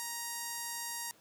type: tone with notch filter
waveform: 5% pulse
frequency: 939 Hz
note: A#5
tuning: 12 cents sharp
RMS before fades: -40 dBFS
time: 0-1.11 s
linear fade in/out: 0 ms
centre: 3200 Hz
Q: 1.3
effects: pink hiss -63 dBFS RMS until 1.2 s + high-pass 150 Hz 12 dB/octave